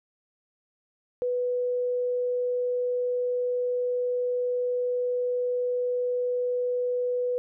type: tone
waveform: sine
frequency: 493.9 Hz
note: B4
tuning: in tune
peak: -24 dBFS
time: 1.22-7.38 s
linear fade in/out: 0 ms
effects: none